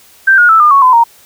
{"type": "tone with pitch steps", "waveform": "sine", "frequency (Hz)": [1567, 1436.9, 1317.7, 1208.3, 1108, 1016.1, 931.7], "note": ["G6", "F6", "E6", "D6", "C#6", "B5", "A#5"], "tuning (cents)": [-1, 49, -1, 49, -1, 49, -1], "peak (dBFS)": -3, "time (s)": [0.27, 1.04], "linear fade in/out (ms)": 10, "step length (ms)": 110, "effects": ["white hiss -43 dBFS RMS until 1.25 s"]}